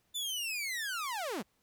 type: linear sweep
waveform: sawtooth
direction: down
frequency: 3560 to 155.9 Hz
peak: -31 dBFS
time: 0.14-1.43 s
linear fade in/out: 20 ms
effects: pink hiss -74 dBFS RMS until 1.62 s